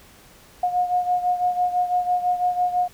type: beating tone pair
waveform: sine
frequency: 718 / 724 Hz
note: F5 / F#5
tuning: +48 / -38 cents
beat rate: 6 Hz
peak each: -20 / -25 dBFS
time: 0.63-2.88 s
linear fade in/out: 5 ms
effects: pink hiss -50 dBFS RMS until 2.93 s